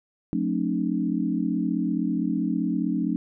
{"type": "tone cluster", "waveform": "sine", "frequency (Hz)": [180.2, 219.2, 268.5, 303.9], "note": ["F#3", "A3", "C4", "D#4"], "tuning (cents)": [-45, -6, 45, -41], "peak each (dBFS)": -28, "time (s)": [0.33, 3.16], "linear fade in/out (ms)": 0, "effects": []}